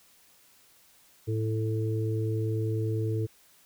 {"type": "harmonic tone", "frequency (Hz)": 110, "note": "A2", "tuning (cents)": 0, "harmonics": [1, 3, 4], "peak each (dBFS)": [-27, -35, -34], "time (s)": [1.27, 3.27], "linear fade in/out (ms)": 20, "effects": ["white hiss -60 dBFS RMS until 3.65 s"]}